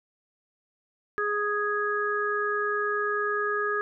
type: harmonic tone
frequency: 415.3 Hz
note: G#4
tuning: in tune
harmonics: 1 / 3 / 4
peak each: -29 / -29 / -29 dBFS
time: 1.18-3.81 s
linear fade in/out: 0 ms
effects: none